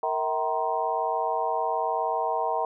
sine tone cluster, 463.4 / 646 / 766 / 947 / 1046 Hz, A#4 / E5 / G5 / A#5 / C6, -10 / -35 / -40 / +27 / -1 cents, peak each -32 / -30 / -29 / -29 / -34 dBFS, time 0.03-2.65 s, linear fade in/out 2 ms, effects none

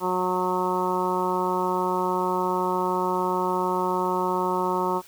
harmonic tone, 182.7 Hz, F#3, 22 cents flat, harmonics 1 / 2 / 3 / 4 / 5 / 6 / 7, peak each -32 / -27 / -33 / -35 / -26 / -30 / -34 dBFS, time 0-5.02 s, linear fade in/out 50 ms, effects white hiss -50 dBFS RMS until 5.07 s

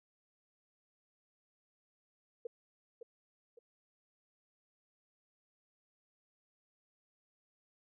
sine tone with echo, 470.9 Hz, A#4, 18 cents sharp, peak -37 dBFS, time 2.45-2.47 s, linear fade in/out 5 ms, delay 560 ms, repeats 2, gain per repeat -8 dB, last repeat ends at 3.59 s, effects none

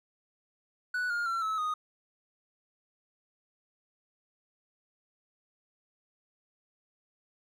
triangle tone with pitch steps, 1480 / 1416.4 / 1355.6 / 1297.4 / 1241.7 Hz, F#6 / F6 / E6 / E6 / D#6, 0 / +24 / +48 / -28 / -4 cents, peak -27 dBFS, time 0.94-1.74 s, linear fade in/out 5 ms, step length 160 ms, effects none

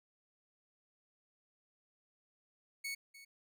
sawtooth tone with echo, 2217 Hz, C#7, in tune, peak -35 dBFS, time 2.84-2.95 s, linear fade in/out 10 ms, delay 300 ms, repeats 1, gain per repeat -15 dB, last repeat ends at 3.25 s, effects none

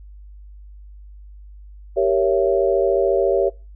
sine chord, G diminished seventh, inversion none, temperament equal with one note detuned, 392 / 466.2 / 554.4 / 668.1 Hz, G4 / Bb4 / Db5 / Fb5, 0 / 0 / 0 / +23 cents, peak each -19 / -22 / -19 / -23 dBFS, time 1.96-3.5 s, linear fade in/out 20 ms, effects noise-tail reverb RT60 0.3 s tail -24 dB re dry + added 50 Hz sine -38 dBFS peak until 3.75 s

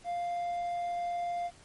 triangle tone, 698.5 Hz, F5, in tune, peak -29 dBFS, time 0.04-1.51 s, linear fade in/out 50 ms, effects pink hiss -57 dBFS RMS until 1.64 s + MP3 48 kbps

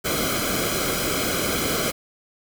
pink noise with comb filter, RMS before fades -24 dBFS, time 0.04-1.92 s, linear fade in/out 20 ms, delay 1.1 ms, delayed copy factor -0.75, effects none

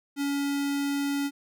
square tone with notch filter, 282.2 Hz, C#4, 31 cents sharp, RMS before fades -28 dBFS, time 0.16-1.31 s, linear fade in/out 50 ms, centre 710 Hz, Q 1.6, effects none

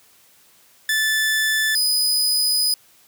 sawtooth tone pair in turn, 1750 / 4987 Hz, A6 / D#8, -10 / +3 cents, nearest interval octave + tritone, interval 1813 cents, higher second, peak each -14 dBFS, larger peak neither, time 0.89-1.75 / 1.75-2.74 s, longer second, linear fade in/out 2 ms, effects white hiss -54 dBFS RMS until 3.07 s + high-pass 60 Hz 12 dB/octave

